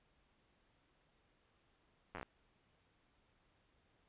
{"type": "slowing click train", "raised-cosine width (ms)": 0.5, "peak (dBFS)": -30, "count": 7, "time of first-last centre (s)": [2.15, 2.229], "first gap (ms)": 10, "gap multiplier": 1.11, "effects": ["pink hiss -75 dBFS RMS until 4.08 s", "resampled to 8000 Hz"]}